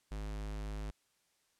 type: tone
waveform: square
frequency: 51.91 Hz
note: G#1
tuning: in tune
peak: -39 dBFS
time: 0.11-0.91 s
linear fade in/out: 10 ms
effects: white hiss -75 dBFS RMS until 1.59 s + low-pass 10000 Hz 12 dB/octave